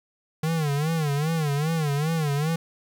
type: tone with vibrato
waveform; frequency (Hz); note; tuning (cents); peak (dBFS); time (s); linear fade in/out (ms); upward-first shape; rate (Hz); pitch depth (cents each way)
square; 152.7; D#3; -32; -23; 0.43-2.56; 5; sine; 2.5; 140
effects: 10-bit